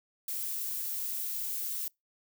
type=noise; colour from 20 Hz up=violet; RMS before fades=-35 dBFS; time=0.28-1.88 s; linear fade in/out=2 ms; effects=noise-tail reverb RT60 0.2 s tail -26 dB re dry